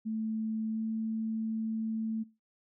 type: tone with pitch glide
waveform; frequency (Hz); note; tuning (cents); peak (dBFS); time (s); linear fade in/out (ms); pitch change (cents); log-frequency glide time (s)
sine; 220 to 221.7; A3 to A3; 0 to +13; -31; 0.05-2.24; 20; +13; 0.71-0.8
effects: noise-tail reverb RT60 0.3 s tail -22 dB re dry